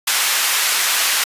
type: high-pass noise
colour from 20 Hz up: pink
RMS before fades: -17 dBFS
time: 0.07-1.24 s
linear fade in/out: 5 ms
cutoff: 1500 Hz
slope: 12 dB/octave
effects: resampled to 32000 Hz